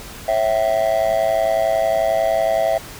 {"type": "tone with amplitude modulation", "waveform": "triangle", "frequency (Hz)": 659.3, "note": "E5", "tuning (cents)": 0, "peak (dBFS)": -9, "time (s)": [0.28, 2.78], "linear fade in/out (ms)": 5, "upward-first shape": "sine", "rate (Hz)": 111, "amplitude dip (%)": 95, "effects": ["pink hiss -36 dBFS RMS until 2.99 s"]}